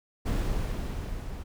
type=noise with level ramp; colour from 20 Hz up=brown; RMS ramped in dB=-26 to -38 dBFS; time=0.25-1.44 s; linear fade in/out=20 ms; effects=none

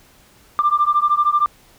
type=beating tone pair; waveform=sine; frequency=1182 / 1195 Hz; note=D6 / D6; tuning=+11 / +30 cents; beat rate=13 Hz; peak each=-16 dBFS; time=0.59-1.46 s; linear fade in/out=0 ms; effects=tanh soft clip ceiling -6 dBFS + pink hiss -51 dBFS RMS until 1.78 s

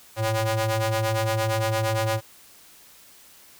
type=ring-modulated tone; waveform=sawtooth; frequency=222.9 Hz; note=A3; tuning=23 cents sharp; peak=-15 dBFS; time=0.16-2.21 s; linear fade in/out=50 ms; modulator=330 Hz; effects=white hiss -51 dBFS RMS until 3.59 s

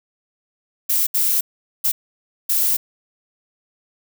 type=noise bursts at uneven times; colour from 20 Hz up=violet; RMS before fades=-18 dBFS; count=4; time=0.89-1.07 / 1.14-1.41 / 1.84-1.92 / 2.49-2.77 s; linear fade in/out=10 ms; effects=none

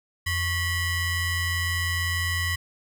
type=ring-modulated tone; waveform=40% pulse; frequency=1016 Hz; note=B5; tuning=49 cents sharp; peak=-20 dBFS; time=0.26-2.56 s; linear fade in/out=10 ms; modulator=929 Hz; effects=none

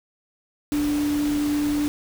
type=tone in noise; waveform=sine; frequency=293.7 Hz; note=D4; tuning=in tune; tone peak=-20 dBFS; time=0.72-1.88 s; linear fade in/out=0 ms; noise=pink; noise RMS=-34 dBFS; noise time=0.72-1.88 s; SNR=+11 dB; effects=none

